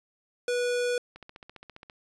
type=tone; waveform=square; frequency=488.7 Hz; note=B4; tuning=18 cents flat; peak=-26 dBFS; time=0.48-0.98 s; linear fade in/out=2 ms
type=click train; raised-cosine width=0.3 ms; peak=-29 dBFS; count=12; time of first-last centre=1.16-1.898 s; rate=14.9 Hz
effects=resampled to 22050 Hz